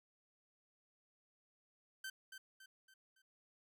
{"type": "tone with echo", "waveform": "sawtooth", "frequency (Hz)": 1548, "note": "G6", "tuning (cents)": -22, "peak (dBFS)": -40, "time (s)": [2.04, 2.1], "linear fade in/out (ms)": 5, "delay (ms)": 280, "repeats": 4, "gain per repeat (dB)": -7, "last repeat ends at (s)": 3.22, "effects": []}